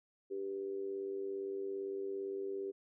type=tone with amplitude modulation; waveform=sine; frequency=392 Hz; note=G4; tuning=in tune; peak=-34 dBFS; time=0.3-2.72 s; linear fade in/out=20 ms; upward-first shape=sine; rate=97.6 Hz; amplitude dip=65%; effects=none